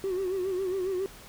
triangle tone with vibrato, 375.2 Hz, F#4, 24 cents sharp, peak -24 dBFS, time 0.04-1.06 s, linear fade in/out 0 ms, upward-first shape sine, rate 7.3 Hz, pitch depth 77 cents each way, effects tanh soft clip ceiling -23 dBFS + pink hiss -49 dBFS RMS until 1.28 s

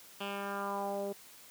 10% pulse tone with low-pass filter sweep, 199.8 Hz, G3, 33 cents sharp, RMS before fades -37 dBFS, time 0.2-1.13 s, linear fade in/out 10 ms, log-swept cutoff 3100 to 470 Hz, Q 2.8, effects white hiss -55 dBFS RMS until 1.5 s + high-pass 100 Hz 12 dB/octave

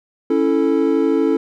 triangle chord, A major, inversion first, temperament equal, 277.2 / 329.6 / 440 Hz, C#4 / E4 / A4, 0 / 0 / 0 cents, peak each -16 dBFS, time 0.3-1.37 s, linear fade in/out 5 ms, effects none

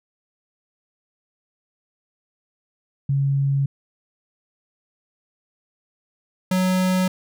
sine / square tone pair in turn, 138.59 / 185 Hz, C#3 / F#3, 0 / 0 cents, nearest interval perfect fourth, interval 500 cents, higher second, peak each -17 / -18 dBFS, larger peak first, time 3.09-3.66 / 6.51-7.08 s, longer neither, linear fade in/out 5 ms, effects none

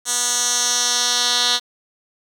10% pulse tone with band-pass filter sweep, 243.7 Hz, B3, 23 cents flat, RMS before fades -19 dBFS, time 0.05-1.6 s, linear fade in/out 50 ms, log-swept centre 7500 to 4200 Hz, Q 2.6, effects 7-bit

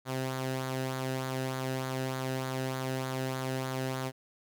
sawtooth tone with flanger, 130.9 Hz, C3, 1 cent sharp, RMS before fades -34 dBFS, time 0.05-4.12 s, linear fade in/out 50 ms, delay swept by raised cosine 0.36 to 0.92 ms, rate 3.3 Hz, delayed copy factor -0.5, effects none

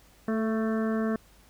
harmonic tone with a mistuned harmonic, 221.8 Hz, A3, 14 cents sharp, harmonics 1 / 2 / 3 / 5 / 6 / 7 / 8, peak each -26 / -32 / -36 / -40 / -42 / -43 / -44 dBFS, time 0.28-1.16 s, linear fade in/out 2 ms, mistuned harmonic 2, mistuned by -20 cents, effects added 50 Hz sine -59 dBFS peak until 1.49 s + pink hiss -59 dBFS RMS until 1.49 s

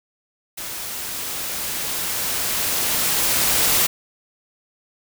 white noise with level ramp, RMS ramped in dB -31 to -17 dBFS, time 0.57-3.87 s, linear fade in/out 10 ms, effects none

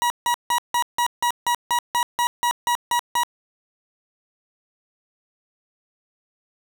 40% pulse tone bursts, 961 Hz, B5, 48 cents flat, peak -17 dBFS, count 14, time 0.02-3.234 s, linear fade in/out 0 ms, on 81 ms, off 160 ms, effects none

